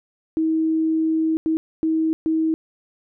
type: tone bursts at uneven times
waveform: sine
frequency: 319.6 Hz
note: D#4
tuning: 47 cents sharp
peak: -17 dBFS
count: 4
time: 0.37-1.37 / 1.46-1.57 / 1.83-2.13 / 2.26-2.54 s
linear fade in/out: 0 ms
effects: none